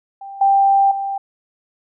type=tone with level steps; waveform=sine; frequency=788 Hz; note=G5; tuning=9 cents sharp; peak=-30 / -10 / -20 dBFS; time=0.21-1.18 s; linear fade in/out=5 ms; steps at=0.41 / 0.91 s; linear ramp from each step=5 ms; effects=none